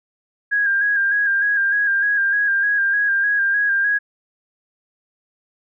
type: tone with vibrato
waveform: sine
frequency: 1626 Hz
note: G#6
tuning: 37 cents flat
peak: -15 dBFS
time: 0.51-3.99 s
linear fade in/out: 20 ms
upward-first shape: square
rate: 3.3 Hz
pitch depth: 33 cents each way
effects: none